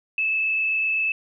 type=tone with frequency modulation; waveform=sine; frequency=2611 Hz; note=E7; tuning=17 cents flat; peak=-20 dBFS; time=0.18-1.12 s; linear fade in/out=2 ms; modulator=27.9 Hz; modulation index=1.2; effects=none